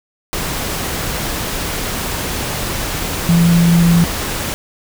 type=tone in noise; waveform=sine; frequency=170.1 Hz; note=F3; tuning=45 cents flat; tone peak=-8 dBFS; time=3.29-4.04 s; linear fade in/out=0 ms; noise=pink; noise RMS=-21 dBFS; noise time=0.33-4.54 s; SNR=+10 dB; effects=none